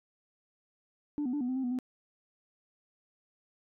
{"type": "tone with pitch steps", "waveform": "sine", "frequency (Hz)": [294.2, 248.2, 292.5, 246.5, 257.3, 263.9, 245.5, 253.9], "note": ["D4", "B3", "D4", "B3", "C4", "C4", "B3", "B3"], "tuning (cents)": [3, 9, -7, -3, -29, 15, -10, 48], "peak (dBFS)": -28, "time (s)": [1.18, 1.788], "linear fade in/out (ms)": 0, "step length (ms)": 76, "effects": ["tanh soft clip ceiling -27 dBFS"]}